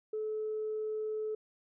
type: tone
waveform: sine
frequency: 431.8 Hz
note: A4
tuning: 33 cents flat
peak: -32 dBFS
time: 0.13-1.35 s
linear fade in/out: 5 ms
effects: tanh soft clip ceiling -28 dBFS